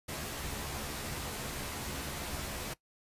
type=noise with comb filter; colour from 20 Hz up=pink; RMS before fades=-39 dBFS; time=0.08-2.74 s; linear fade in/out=10 ms; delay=14 ms; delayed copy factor=+0.6; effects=noise-tail reverb RT60 0.1 s tail -19 dB re dry + resampled to 32000 Hz